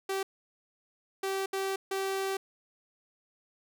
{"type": "tone bursts at uneven times", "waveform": "sawtooth", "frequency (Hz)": 387.1, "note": "G4", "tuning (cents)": -22, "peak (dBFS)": -26, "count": 4, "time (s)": [[0.09, 0.23], [1.23, 1.46], [1.53, 1.76], [1.91, 2.37]], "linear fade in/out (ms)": 5, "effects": []}